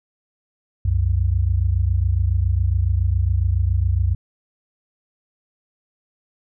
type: tone pair together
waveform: sine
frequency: 65.7 / 92.91 Hz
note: C2 / F#2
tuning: +8 / +8 cents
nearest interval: tritone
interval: 600 cents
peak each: -19 / -18 dBFS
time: 0.85-4.15 s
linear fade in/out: 5 ms
effects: none